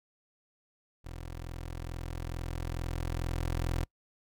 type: tone with level ramp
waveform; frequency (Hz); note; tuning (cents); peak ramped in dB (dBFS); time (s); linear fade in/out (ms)
20% pulse; 42.28; E1; +45; -36 to -24; 1.04-3.85; 20
effects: noise-tail reverb RT60 0.1 s tail -26 dB re dry